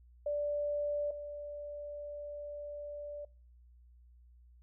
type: tone pair in turn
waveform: sine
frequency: 585 / 585 Hz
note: D5 / D5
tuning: -7 / -7 cents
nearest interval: unison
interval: 0 cents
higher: neither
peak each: -31 / -40 dBFS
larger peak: first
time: 0.26-1.11 / 1.11-3.25 s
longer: second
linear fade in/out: 5 ms
effects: noise-tail reverb RT60 0.5 s tail -26 dB re dry + added 60 Hz sine -57 dBFS peak until 4.62 s

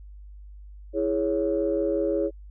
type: chord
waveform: sine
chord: C# minor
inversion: first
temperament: equal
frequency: 329.6 / 415.3 / 554.4 Hz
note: E4 / G#4 / C#5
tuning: 0 / 0 / 0 cents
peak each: -26 dBFS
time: 0.93-2.31 s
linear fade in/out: 50 ms
effects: tanh soft clip ceiling -13 dBFS + added 50 Hz sine -41 dBFS peak until 2.5 s

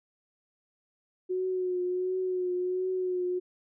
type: tone with vibrato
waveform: sine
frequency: 366.1 Hz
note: F#4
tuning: 18 cents flat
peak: -27 dBFS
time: 1.29-3.4 s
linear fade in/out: 20 ms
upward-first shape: triangle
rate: 1.4 Hz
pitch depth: 36 cents each way
effects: none

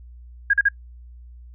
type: tone bursts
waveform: sine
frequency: 1631 Hz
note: G#6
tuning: 32 cents flat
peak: -13 dBFS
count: 3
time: 0.5-0.687 s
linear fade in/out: 5 ms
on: 35 ms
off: 41 ms
effects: noise-tail reverb RT60 0.1 s tail -24 dB re dry + added 60 Hz sine -40 dBFS peak until 1.54 s

